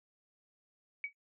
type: tone with exponential decay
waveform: sine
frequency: 2265 Hz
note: C#7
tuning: 37 cents sharp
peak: -31 dBFS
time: 1.04-1.13 s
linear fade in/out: 1 ms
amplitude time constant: 19 ms
effects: noise-tail reverb RT60 0.1 s tail -20 dB re dry